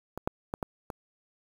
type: clicks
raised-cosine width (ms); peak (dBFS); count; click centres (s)
1; -22 / -13 / -17 / -17 / -22; 5; 0.176 / 0.275 / 0.539 / 0.628 / 0.902
effects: 7-bit

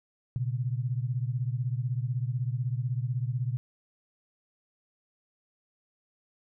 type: beating tone pair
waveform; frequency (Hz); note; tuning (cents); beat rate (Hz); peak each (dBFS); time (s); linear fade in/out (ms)
sine; 119.7 / 135.7; A#2 / C#3; +46 / -36; 16; -29 / -32; 0.36-3.57; 0
effects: none

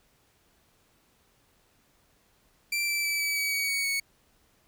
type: tone with pitch steps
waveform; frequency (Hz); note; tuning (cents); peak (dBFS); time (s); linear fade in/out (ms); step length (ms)
sawtooth; 2349 / 2330 / 2311 / 2293 / 2274 / 2256 / 2238 / 2220; D7 / D7 / D7 / D7 / C#7 / C#7 / C#7 / C#7; 0 / -14 / -28 / -42 / +44 / +30 / +16 / +2; -23; 2.72-4; 5; 160
effects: pink hiss -66 dBFS RMS until 4.67 s

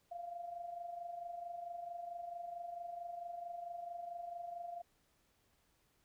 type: tone with amplitude modulation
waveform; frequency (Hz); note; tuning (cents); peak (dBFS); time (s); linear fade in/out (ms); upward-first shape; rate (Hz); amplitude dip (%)
sine; 694; F5; -11; -40; 0.11-4.82; 10; sine; 24.5; 60
effects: pink hiss -75 dBFS RMS until 6.04 s

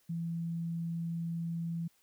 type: tone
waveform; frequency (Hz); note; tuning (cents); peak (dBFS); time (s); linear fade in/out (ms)
sine; 167.4; E3; +27; -33; 0.09-1.88; 10
effects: white hiss -70 dBFS RMS until 2.02 s

